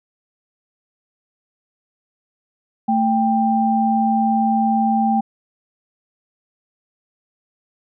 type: tone pair together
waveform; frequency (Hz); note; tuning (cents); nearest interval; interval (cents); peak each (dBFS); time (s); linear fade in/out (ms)
sine; 222.8 / 790; A3 / G5; +22 / +13; octave + minor seventh; 2191; -17; 2.88-5.21; 10
effects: none